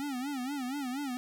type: tone with vibrato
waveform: square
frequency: 268 Hz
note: C4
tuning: 42 cents sharp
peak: -34 dBFS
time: 0-1.17 s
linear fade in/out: 0 ms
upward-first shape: sine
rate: 4.2 Hz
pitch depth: 150 cents each way
effects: none